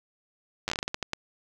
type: slowing click train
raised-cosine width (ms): 0.2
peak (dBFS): -12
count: 12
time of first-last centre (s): 0.68-1.134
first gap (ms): 9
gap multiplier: 1.28
effects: none